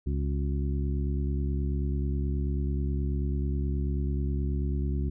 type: harmonic tone with a mistuned harmonic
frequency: 69.3 Hz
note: C#2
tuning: in tune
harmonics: 1 / 2 / 3 / 4 / 5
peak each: -27 / -33 / -37 / -39 / -41 dBFS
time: 0.06-5.1 s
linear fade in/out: 10 ms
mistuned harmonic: 5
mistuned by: +73 cents
effects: none